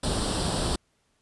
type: noise with comb filter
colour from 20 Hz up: pink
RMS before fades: -27 dBFS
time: 0.03-0.76 s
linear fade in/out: 5 ms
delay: 0.23 ms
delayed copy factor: +0.7
effects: pink hiss -70 dBFS RMS until 1.21 s + resampled to 24000 Hz